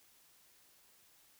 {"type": "silence", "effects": ["white hiss -66 dBFS RMS until 1.39 s"]}